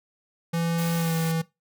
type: tone with pitch glide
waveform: square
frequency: 167.6 to 163.39 Hz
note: E3 to E3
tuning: +29 to -15 cents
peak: -24 dBFS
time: 0.53-1.42 s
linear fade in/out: 10 ms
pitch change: -44 cents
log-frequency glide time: 0.96-1.15 s
type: noise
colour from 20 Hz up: white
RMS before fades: -37 dBFS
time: 0.78-1.32 s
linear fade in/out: 5 ms
effects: noise-tail reverb RT60 0.2 s tail -19 dB re dry